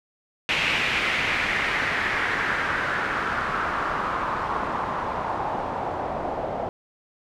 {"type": "noise with low-pass filter sweep", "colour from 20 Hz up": "white", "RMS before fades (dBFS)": -26, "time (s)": [0.49, 6.69], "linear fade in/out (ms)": 0, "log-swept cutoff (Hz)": [2600, 690], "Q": 2.8, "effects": []}